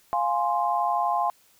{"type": "chord", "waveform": "sine", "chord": "F minor", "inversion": "none", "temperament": "equal", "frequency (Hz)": [698.5, 830.6, 1046.5], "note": ["F5", "Ab5", "C6"], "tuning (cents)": [0, 0, 0], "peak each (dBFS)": -26, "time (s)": [0.13, 1.3], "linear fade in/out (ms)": 0, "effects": ["white hiss -60 dBFS RMS until 1.59 s"]}